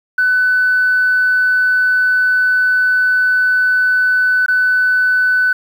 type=tone with dropouts; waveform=sine; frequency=1500 Hz; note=F#6; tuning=23 cents sharp; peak=-9 dBFS; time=0.18-5.53 s; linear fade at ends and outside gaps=5 ms; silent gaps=4.462-4.482 s; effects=tanh soft clip ceiling -6 dBFS + 7-bit